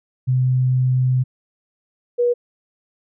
sine tone pair in turn, 128 / 483.3 Hz, C3 / B4, -38 / -38 cents, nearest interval octave + major seventh, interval 2300 cents, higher second, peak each -14 dBFS, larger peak neither, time 0.27-1.24 / 2.18-2.34 s, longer first, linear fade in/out 20 ms, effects none

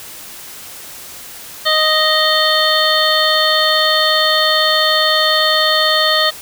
harmonic tone with a mistuned harmonic, 622.3 Hz, D#5, in tune, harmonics 1 / 2 / 3 / 5 / 6 / 7, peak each -18 / -18 / -18 / -18 / -18 / -18 dBFS, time 1.65-6.31 s, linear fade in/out 20 ms, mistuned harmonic 6, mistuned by -65 cents, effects white hiss -33 dBFS RMS until 6.41 s

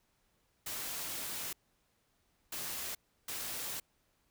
white noise bursts at uneven times, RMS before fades -40 dBFS, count 3, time 0.66-1.53 / 2.52-2.95 / 3.28-3.8 s, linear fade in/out 5 ms, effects pink hiss -75 dBFS RMS until 4.3 s

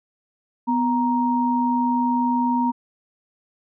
sine tone pair together, 248 / 936.3 Hz, B3 / A#5, +7 / +7 cents, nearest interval octave + major seventh, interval 2300 cents, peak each -20 / -21 dBFS, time 0.67-2.72 s, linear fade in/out 20 ms, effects none

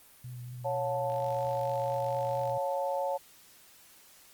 sine tone with vibrato, 123.3 Hz, B2, 2 cents flat, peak -39 dBFS, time 0.24-2.58 s, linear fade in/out 5 ms, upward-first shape triangle, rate 4.3 Hz, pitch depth 30 cents each way
sine chord, Db augmented, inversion none, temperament equal with one note detuned, 554.4 / 714.8 / 880 Hz, Db5 / F5 / A5, 0 / +40 / 0 cents, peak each -31 / -36 / -34 dBFS, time 0.64-3.18 s, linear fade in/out 20 ms
click train, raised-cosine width 0.2 ms, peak -34 dBFS, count 69, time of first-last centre 1.1-2.496 s, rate 48.7 Hz
effects white hiss -57 dBFS RMS until 4.33 s + Opus 32 kbps

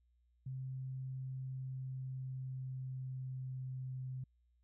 sine tone with pitch glide, 131 to 129.42 Hz, C3 to C3, +2 to -19 cents, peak -40 dBFS, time 0.46-4.24 s, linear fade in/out 5 ms, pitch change -21 cents, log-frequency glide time 1.52-4.08 s, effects added 60 Hz sine -70 dBFS peak until 4.63 s

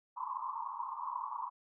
white band-pass noise, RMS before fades -40 dBFS, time 0.16-1.5 s, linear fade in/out 20 ms, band 910 to 1100 Hz, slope 96 dB/octave, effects none

